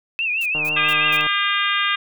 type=tone with vibrato; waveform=sine; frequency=2597 Hz; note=E7; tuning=26 cents flat; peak=-19 dBFS; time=0.19-1.21 s; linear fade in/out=0 ms; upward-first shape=triangle; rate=6 Hz; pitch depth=140 cents each way
type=noise bursts; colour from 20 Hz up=blue; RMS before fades=-36 dBFS; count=4; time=0.41-1.168 s; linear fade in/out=2 ms; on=47 ms; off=190 ms
type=click train; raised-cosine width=1 ms; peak=-19 dBFS; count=110; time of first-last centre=0.55-1.267 s; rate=152 Hz
type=harmonic tone; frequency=402.9 Hz; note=G4; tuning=48 cents sharp; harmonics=3 / 4 / 5 / 6 / 7 / 8 / 9; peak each=-23 / -24 / -25 / -26 / -26 / -27 / -28 dBFS; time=0.76-1.96 s; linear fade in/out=10 ms
effects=none